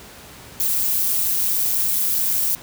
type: noise with amplitude modulation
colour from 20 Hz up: violet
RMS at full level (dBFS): -17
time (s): 0.6-2.55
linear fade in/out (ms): 0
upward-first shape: sine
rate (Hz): 196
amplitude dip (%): 70
effects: pink hiss -41 dBFS RMS until 2.62 s + high-pass 60 Hz 12 dB/octave